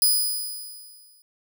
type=tone with exponential decay; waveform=5% pulse; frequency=4978 Hz; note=D#8; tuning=in tune; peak=-8 dBFS; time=0.02-1.22 s; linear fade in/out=1 ms; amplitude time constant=260 ms; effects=none